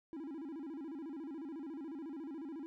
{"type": "tone with vibrato", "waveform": "triangle", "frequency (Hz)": 299.5, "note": "D4", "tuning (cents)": 34, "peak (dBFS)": -40, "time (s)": [0.13, 2.66], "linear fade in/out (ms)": 0, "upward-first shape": "square", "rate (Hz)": 14, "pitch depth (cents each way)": 160, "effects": []}